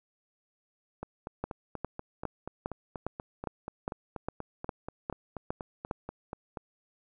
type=two click trains; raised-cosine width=1 ms; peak=-18 / -23 dBFS; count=12 / 24; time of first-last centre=1.44-5.912 / 1.03-6.572 s; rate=2.46 / 4.15 Hz; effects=none